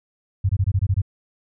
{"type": "tone bursts", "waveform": "sine", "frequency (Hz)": 96.2, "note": "G2", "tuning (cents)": -32, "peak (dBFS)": -15, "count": 8, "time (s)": [0.44, 1.018], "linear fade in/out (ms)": 10, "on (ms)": 53, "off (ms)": 22, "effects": []}